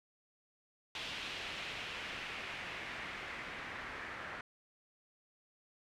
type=noise with low-pass filter sweep; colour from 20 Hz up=white; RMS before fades=-44 dBFS; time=0.95-4.41 s; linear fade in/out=2 ms; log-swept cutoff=3200 to 1700 Hz; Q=1.9; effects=none